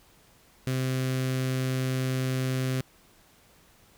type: tone with notch filter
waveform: sawtooth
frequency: 130 Hz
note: C3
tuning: 11 cents flat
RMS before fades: -28 dBFS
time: 0.67-2.81 s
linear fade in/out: 0 ms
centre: 870 Hz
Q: 1.2
effects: pink hiss -59 dBFS RMS until 3.97 s